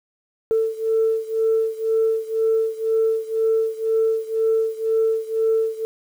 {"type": "beating tone pair", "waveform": "sine", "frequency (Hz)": [445.1, 447.1], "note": ["A4", "A4"], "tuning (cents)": [20, 28], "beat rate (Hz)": 2, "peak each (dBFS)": [-19, -21], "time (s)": [0.51, 5.85], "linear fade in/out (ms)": 0, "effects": ["tanh soft clip ceiling -11 dBFS", "8-bit"]}